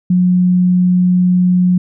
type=tone; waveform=sine; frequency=180.6 Hz; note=F#3; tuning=42 cents flat; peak=-8 dBFS; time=0.1-1.78 s; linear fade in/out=5 ms; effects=none